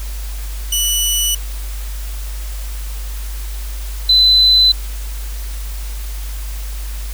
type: tone pair in turn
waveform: 15% pulse / sine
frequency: 2960 / 4023 Hz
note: F#7 / B7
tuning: 0 / +31 cents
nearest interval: perfect fourth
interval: 531 cents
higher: second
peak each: -7 dBFS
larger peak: neither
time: 0.72-1.35 / 4.09-4.72 s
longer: neither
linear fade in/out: 5 ms
effects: added 50 Hz sine -22 dBFS peak until 7.13 s + white hiss -35 dBFS RMS until 7.13 s